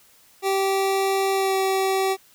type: tone with pitch glide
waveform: 25% pulse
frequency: 388.3 to 383.8 Hz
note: G4 to G4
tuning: -16 to -37 cents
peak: -16 dBFS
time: 0.42-2.17 s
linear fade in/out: 50 ms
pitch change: -21 cents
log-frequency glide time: 1.33-1.56 s
effects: white hiss -55 dBFS RMS until 2.34 s